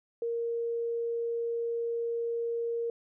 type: tone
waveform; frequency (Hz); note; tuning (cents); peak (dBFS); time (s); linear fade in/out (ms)
sine; 466.2; A#4; 0; -29; 0.22-2.9; 2
effects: none